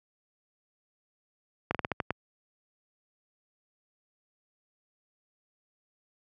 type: slowing click train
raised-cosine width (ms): 0.5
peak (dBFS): -13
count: 7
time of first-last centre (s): 1.71-2.106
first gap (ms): 37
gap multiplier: 1.23
effects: high-pass 80 Hz 12 dB/octave